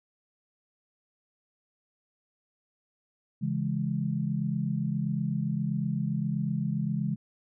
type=chord; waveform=sine; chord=C# minor; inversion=none; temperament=just; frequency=138.59 / 166.31 / 207.9 Hz; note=C#3 / E3 / G#3; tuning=0 / +16 / +2 cents; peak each=-31 dBFS; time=3.41-7.16 s; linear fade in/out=20 ms; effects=none